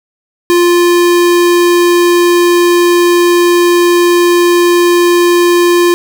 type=tone; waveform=square; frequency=349.2 Hz; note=F4; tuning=in tune; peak=-6 dBFS; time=0.5-5.94 s; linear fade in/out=0 ms; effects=none